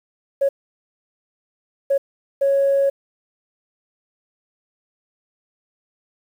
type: tone bursts at uneven times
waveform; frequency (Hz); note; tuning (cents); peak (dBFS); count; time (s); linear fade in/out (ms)
sine; 553; C#5; -4; -13; 3; 0.41-0.49 / 1.9-1.98 / 2.41-2.9; 10
effects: tanh soft clip ceiling -10 dBFS + 8-bit